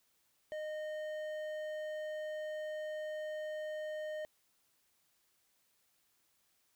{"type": "tone with hard clipping", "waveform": "triangle", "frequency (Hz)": 615, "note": "D#5", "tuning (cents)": -20, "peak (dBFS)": -40, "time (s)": [0.52, 4.25], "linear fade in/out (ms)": 0, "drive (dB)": 12, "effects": ["white hiss -75 dBFS RMS until 6.75 s"]}